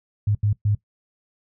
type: tone bursts at uneven times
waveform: sine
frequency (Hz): 103.83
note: G#2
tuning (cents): 0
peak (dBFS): -17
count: 3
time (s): 0.27-0.35 / 0.43-0.53 / 0.65-0.75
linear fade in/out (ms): 5
effects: noise-tail reverb RT60 0.1 s tail -18 dB re dry